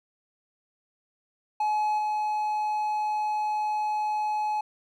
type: tone with level steps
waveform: triangle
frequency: 849 Hz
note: G#5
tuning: 38 cents sharp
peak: -21 / -23 dBFS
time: 1.6-4.61 s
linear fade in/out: 5 ms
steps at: 1.98 s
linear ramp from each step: 10 ms
effects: none